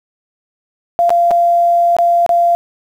sine tone with dropouts, 690 Hz, F5, 21 cents flat, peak -8 dBFS, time 0.99-2.55 s, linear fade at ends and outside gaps 0 ms, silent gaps 1.094-1.104 / 1.308-1.313 / 1.966-1.986 / 2.263-2.292 s, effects 7-bit

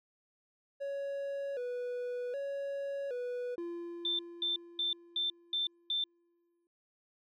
triangle tone with vibrato, 523.3 Hz, C5, in tune, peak -33 dBFS, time 0.8-3.56 s, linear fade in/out 20 ms, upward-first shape square, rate 0.65 Hz, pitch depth 110 cents each way
triangle tone with exponential decay, 343.2 Hz, F4, 30 cents flat, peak -34 dBFS, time 3.58-6.67 s, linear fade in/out 1 ms, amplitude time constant 670 ms
sine tone bursts, 3558 Hz, A7, 19 cents sharp, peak -30 dBFS, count 6, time 4.05-6.04 s, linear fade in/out 2 ms, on 140 ms, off 230 ms
effects none

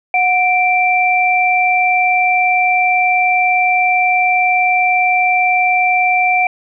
sine tone pair together, 731.8 / 2349 Hz, F#5 / D7, -19 / 0 cents, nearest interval octave + minor sixth, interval 2019 cents, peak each -13 dBFS, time 0.14-6.47 s, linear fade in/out 2 ms, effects none

